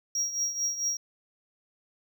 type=tone with tremolo; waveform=triangle; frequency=5650 Hz; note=F8; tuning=19 cents sharp; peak=-23 dBFS; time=0.15-0.97 s; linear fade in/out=2 ms; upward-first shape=triangle; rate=4.5 Hz; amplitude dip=75%; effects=none